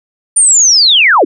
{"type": "linear sweep", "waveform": "sine", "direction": "down", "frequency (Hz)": [9230, 233.1], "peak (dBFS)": -4, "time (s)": [0.36, 1.25], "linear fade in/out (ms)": 10, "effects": []}